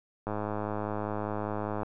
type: click train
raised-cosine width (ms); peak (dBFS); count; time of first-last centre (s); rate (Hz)
1; -19; 165; 0.27-1.832; 105
effects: none